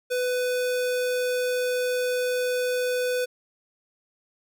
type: tone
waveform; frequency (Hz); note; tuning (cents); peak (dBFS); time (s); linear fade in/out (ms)
square; 498.8; B4; +17; -24; 0.1-3.26; 20
effects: none